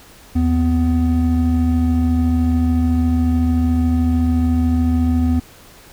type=tone pair together; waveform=triangle; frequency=78.8 / 250.2 Hz; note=D#2 / B3; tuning=+23 / +23 cents; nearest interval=octave + minor sixth; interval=2000 cents; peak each=-14 dBFS; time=0.35-5.4 s; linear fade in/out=10 ms; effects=pink hiss -44 dBFS RMS until 5.92 s